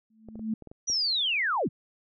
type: tone with exponential growth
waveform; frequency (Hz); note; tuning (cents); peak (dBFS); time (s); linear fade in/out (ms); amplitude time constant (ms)
sine; 220; A3; 0; -24; 0.1-0.54; 5; 95
type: clicks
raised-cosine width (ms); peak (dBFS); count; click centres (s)
2; -31; 7; 0.287 / 0.356 / 0.394 / 0.623 / 0.673 / 0.715 / 0.9
type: linear sweep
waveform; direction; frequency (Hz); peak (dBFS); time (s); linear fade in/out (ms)
sine; down; 5940 to 78.9; -24; 0.87-1.69; 20
effects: none